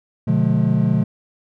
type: chord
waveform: triangle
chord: B diminished seventh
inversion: none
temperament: just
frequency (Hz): 123.47 / 148.16 / 177.8 / 213.4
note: B2 / D3 / F3 / Ab3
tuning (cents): 0 / +16 / +31 / +47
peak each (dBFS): -18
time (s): 0.27-1.04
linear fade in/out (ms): 10
effects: none